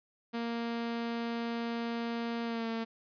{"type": "tone with pitch glide", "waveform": "sawtooth", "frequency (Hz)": [233.1, 227.1], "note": ["A#3", "A#3"], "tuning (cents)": [0, -45], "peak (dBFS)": -29, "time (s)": [0.33, 2.85], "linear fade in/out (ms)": 20, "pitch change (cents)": -45, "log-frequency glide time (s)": [2.44, 2.67], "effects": ["resampled to 11025 Hz"]}